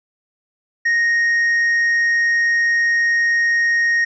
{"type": "tone", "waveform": "triangle", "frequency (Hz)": 1864.7, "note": "A#6", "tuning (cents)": 0, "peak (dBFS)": -12, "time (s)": [0.85, 4.05], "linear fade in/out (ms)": 10, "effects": ["resampled to 16000 Hz"]}